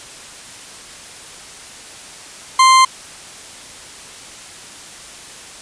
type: tone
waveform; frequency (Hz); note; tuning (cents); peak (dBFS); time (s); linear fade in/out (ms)
40% pulse; 1046.5; C6; 0; -6; 2.59-2.85; 5
effects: white hiss -36 dBFS RMS until 5.61 s + resampled to 22050 Hz